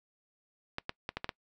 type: clicks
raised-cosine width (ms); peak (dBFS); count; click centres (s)
0.3; -18; 6; 0.784 / 0.894 / 1.091 / 1.17 / 1.244 / 1.292
effects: noise-tail reverb RT60 0.1 s tail -23 dB re dry